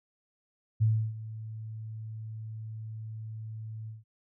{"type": "tone with ADSR envelope", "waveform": "sine", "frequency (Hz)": 110, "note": "A2", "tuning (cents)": 0, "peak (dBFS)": -20, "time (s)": [0.8, 4.04], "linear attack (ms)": 22, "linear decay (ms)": 310, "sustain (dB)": -17, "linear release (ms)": 160, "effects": []}